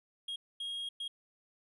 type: tone bursts at uneven times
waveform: triangle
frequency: 3266 Hz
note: G#7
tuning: 30 cents flat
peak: -35 dBFS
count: 3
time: 0.28-0.36 / 0.6-0.89 / 1-1.08 s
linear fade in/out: 5 ms
effects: resampled to 24000 Hz